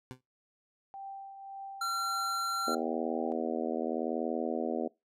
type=tone with exponential decay; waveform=20% pulse; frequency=128 Hz; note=C3; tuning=38 cents flat; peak=-33 dBFS; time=0.11-0.21 s; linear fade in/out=0 ms; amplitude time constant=21 ms
type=tone with tremolo; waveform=sine; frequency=784 Hz; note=G5; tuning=in tune; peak=-39 dBFS; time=0.94-3.32 s; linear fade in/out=0 ms; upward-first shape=triangle; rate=1.8 Hz; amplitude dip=55%
type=tone; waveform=square; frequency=1367 Hz; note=F6; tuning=37 cents flat; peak=-31 dBFS; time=1.81-2.75 s; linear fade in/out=5 ms
type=harmonic tone; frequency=80.8 Hz; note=E2; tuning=34 cents flat; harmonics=3 / 4 / 5 / 6 / 7 / 8 / 9; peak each=-36 / -37 / -38 / -39 / -39 / -40 / -41 dBFS; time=2.67-4.88 s; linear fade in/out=10 ms
effects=noise-tail reverb RT60 0.2 s tail -22 dB re dry + low-pass 12000 Hz 12 dB/octave